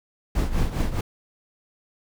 brown noise with tremolo, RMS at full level -19 dBFS, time 0.35-1.01 s, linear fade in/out 5 ms, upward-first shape triangle, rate 4.9 Hz, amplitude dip 80%, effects none

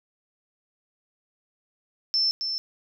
sine tone with echo, 5320 Hz, E8, 15 cents sharp, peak -20 dBFS, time 2.14-2.31 s, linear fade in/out 0 ms, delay 270 ms, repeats 1, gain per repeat -6 dB, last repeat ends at 2.58 s, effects none

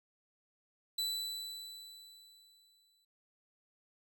40% pulse tone with exponential decay, 3979 Hz, B7, 12 cents sharp, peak -31 dBFS, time 0.98-3.05 s, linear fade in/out 5 ms, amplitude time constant 450 ms, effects none

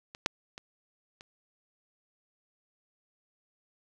clicks, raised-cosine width 0.2 ms, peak -26 / -8 / -25 / -30 dBFS, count 4, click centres 0.149 / 0.261 / 0.579 / 1.209 s, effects none

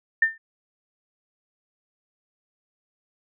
sine tone with exponential decay, 1800 Hz, A6, 39 cents sharp, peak -12 dBFS, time 0.22-0.38 s, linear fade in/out 5 ms, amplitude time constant 34 ms, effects none

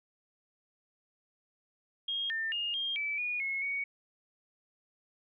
sine tone with pitch steps, 3250 / 1799 / 2839 / 3216 / 2309 / 2450 / 2177 / 2236 Hz, G#7 / A6 / F7 / G7 / D7 / D#7 / C#7 / C#7, -38 / +38 / +28 / +44 / -30 / -27 / -32 / +14 cents, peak -31 dBFS, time 2.08-3.84 s, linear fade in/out 5 ms, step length 220 ms, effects none

